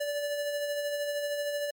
square tone with tremolo, 581 Hz, D5, 19 cents flat, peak -29 dBFS, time 0-1.71 s, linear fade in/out 10 ms, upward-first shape sine, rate 13 Hz, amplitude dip 35%, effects MP3 96 kbps

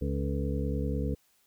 harmonic tone with a mistuned harmonic, 70.1 Hz, C#2, 20 cents sharp, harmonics 1 / 2 / 3 / 4 / 6 / 7, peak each -31 / -34 / -36 / -37 / -39 / -39 dBFS, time 0.01-1.15 s, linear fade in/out 10 ms, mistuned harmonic 6, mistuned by +56 cents, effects white hiss -68 dBFS RMS until 1.46 s

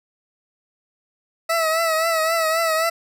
20% pulse tone with vibrato, 650 Hz, E5, 24 cents flat, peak -13 dBFS, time 1.49-2.9 s, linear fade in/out 10 ms, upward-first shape triangle, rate 3.8 Hz, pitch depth 62 cents each way, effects none

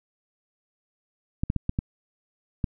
clicks, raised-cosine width 5 ms, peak -12 dBFS, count 6, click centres 1.435 / 1.501 / 1.563 / 1.694 / 1.789 / 2.642 s, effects none

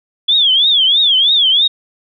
sine tone with vibrato, 3379 Hz, G#7, 29 cents sharp, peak -8 dBFS, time 0.28-1.68 s, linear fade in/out 10 ms, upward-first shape triangle, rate 3.1 Hz, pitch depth 210 cents each way, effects none

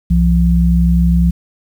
sine tone pair together, 64.3 / 172.11 Hz, C2 / F3, -30 / -25 cents, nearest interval octave + perfect fourth, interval 1705 cents, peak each -11 dBFS, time 0.1-1.31 s, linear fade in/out 10 ms, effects 7-bit

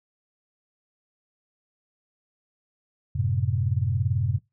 sine chord, F# diminished, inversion none, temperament equal, 92.5 / 110 / 130.81 Hz, F#2 / A2 / C3, 0 / 0 / 0 cents, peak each -26 dBFS, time 3.15-4.39 s, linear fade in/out 10 ms, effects noise-tail reverb RT60 0.2 s tail -22 dB re dry

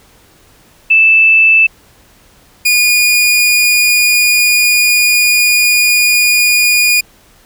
sine / sawtooth tone pair in turn, 2637 / 2444 Hz, E7 / D#7, 0 / -32 cents, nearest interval minor second, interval 132 cents, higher first, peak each -4 dBFS, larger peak neither, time 0.9-1.67 / 2.65-7.01 s, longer second, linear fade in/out 10 ms, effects pink hiss -46 dBFS RMS until 7.45 s

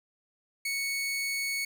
sawtooth tone, 2217 Hz, C#7, in tune, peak -26 dBFS, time 0.65-1.65 s, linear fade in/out 5 ms, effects none

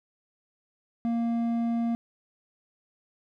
sine tone with hard clipping, 232.8 Hz, A#3, 2 cents flat, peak -26 dBFS, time 1.05-1.95 s, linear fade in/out 0 ms, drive 6 dB, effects none

